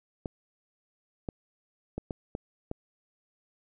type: clicks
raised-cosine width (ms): 2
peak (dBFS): -20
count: 6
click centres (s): 0.258 / 1.288 / 1.98 / 2.108 / 2.351 / 2.714
effects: none